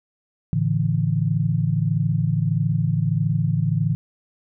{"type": "chord", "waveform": "sine", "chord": "A suspended fourth", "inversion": "none", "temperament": "equal with one note detuned", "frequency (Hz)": [110, 143.23, 164.81], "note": ["A2", "D3", "E3"], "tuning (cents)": [0, -43, 0], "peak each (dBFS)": [-23, -22, -22], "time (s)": [0.53, 3.95], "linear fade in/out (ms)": 0, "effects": []}